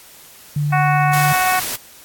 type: tone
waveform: sine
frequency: 146.83 Hz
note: D3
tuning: in tune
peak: -16 dBFS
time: 0.56-1.33 s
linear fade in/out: 5 ms
type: harmonic tone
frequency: 370 Hz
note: F#4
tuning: in tune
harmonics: 2 / 3 / 4 / 5 / 6 / 7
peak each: -17 / -21 / -23 / -25 / -27 / -28 dBFS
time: 0.72-1.6 s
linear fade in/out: 10 ms
type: noise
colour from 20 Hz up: white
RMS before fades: -24 dBFS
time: 1.13-1.76 s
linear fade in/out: 5 ms
effects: white hiss -43 dBFS RMS until 2.04 s + AAC 64 kbps